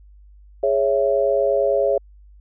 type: chord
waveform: sine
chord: C# minor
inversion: second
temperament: equal with one note detuned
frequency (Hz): 415.3 / 554.4 / 663.5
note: G#4 / C#5 / E5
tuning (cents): 0 / 0 / +11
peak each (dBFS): -21 / -18 / -22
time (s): 0.63-1.98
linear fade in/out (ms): 5
effects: added 50 Hz sine -44 dBFS peak until 2.4 s